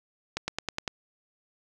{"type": "accelerating click train", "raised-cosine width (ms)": 0.2, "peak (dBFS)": -12, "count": 6, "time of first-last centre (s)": [0.37, 0.878], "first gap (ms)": 110, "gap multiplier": 0.96, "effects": []}